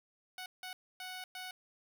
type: tone bursts at uneven times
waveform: 10% pulse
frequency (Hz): 740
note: F#5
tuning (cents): 0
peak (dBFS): -34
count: 4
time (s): 0.38-0.46 / 0.63-0.73 / 1-1.24 / 1.35-1.51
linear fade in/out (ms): 2
effects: none